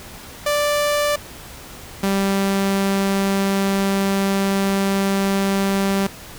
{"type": "tone pair in turn", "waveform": "sawtooth", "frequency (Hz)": [587.3, 195.99], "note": ["D5", "G3"], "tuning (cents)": [0, 0], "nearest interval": "octave + perfect fifth", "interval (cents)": 1900, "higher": "first", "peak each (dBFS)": -13, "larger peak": "neither", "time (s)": [[0.46, 1.16], [2.03, 6.07]], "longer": "second", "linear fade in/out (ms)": 5, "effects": ["pink hiss -38 dBFS RMS until 6.38 s"]}